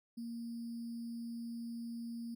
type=tone with sample-and-hold; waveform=sine; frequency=233.1 Hz; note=A#3; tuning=in tune; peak=-40 dBFS; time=0.17-2.35 s; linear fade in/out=10 ms; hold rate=4900 Hz; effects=none